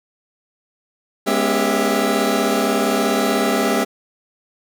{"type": "tone cluster", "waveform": "25% pulse", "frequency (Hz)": [205.4, 241, 276.4, 394.1, 657], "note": ["G#3", "B3", "C#4", "G4", "E5"], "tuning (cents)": [-19, -42, -5, 9, -6], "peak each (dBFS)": -19, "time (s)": [1.26, 3.85], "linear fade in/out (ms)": 20, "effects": []}